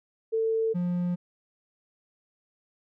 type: tone pair in turn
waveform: sine / triangle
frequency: 447 / 176.88 Hz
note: A4 / F3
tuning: +27 / +22 cents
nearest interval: octave + major third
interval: 1605 cents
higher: first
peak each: -23 / -23 dBFS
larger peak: neither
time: 0.32-0.74 / 0.74-1.16 s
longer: neither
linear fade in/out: 20 ms
effects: none